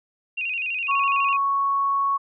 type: tone with vibrato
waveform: sine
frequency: 2627 Hz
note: E7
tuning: 7 cents flat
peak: -24 dBFS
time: 0.37-1.37 s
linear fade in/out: 10 ms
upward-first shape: square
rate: 12 Hz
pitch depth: 82 cents each way
type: tone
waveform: sine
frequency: 1108.7 Hz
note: C#6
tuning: in tune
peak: -19 dBFS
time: 0.88-2.18 s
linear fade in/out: 20 ms
effects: none